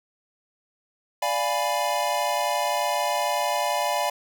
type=chord; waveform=square; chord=D diminished seventh; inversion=none; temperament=equal; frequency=587.3 / 698.5 / 830.6 / 987.8 Hz; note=D5 / F5 / Ab5 / Cb6; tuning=0 / 0 / 0 / 0 cents; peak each=-29 dBFS; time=1.22-4.1 s; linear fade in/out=5 ms; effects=none